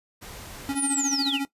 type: noise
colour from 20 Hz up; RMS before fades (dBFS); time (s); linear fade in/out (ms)
pink; -41; 0.21-0.76; 20
type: tone with tremolo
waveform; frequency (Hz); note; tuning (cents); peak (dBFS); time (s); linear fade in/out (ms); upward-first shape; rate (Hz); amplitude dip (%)
square; 277.2; C#4; 0; -24; 0.69-1.45; 0; sine; 14; 70
type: linear sweep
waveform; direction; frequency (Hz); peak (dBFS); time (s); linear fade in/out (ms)
sine; down; 10360 to 2217; -24; 0.75-1.41; 50
effects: noise-tail reverb RT60 0.1 s tail -17 dB re dry + resampled to 32000 Hz